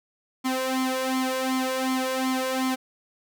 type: tone with flanger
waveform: sawtooth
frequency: 260 Hz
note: C4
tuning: 11 cents flat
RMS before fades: -26 dBFS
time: 0.44-2.76 s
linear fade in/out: 20 ms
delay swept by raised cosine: 0.91 to 1.83 ms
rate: 2.7 Hz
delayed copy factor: +0.85
effects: none